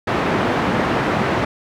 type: band-pass noise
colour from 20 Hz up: pink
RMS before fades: -19 dBFS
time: 0.07-1.45 s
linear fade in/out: 5 ms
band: 150 to 1800 Hz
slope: 12 dB/octave
effects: none